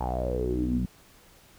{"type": "tone with low-pass filter sweep", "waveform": "sawtooth", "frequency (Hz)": 62, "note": "B1", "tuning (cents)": 7, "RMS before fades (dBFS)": -28, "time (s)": [0, 0.86], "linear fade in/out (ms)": 10, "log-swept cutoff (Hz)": [890, 200], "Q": 10, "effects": ["pink hiss -56 dBFS RMS until 1.58 s"]}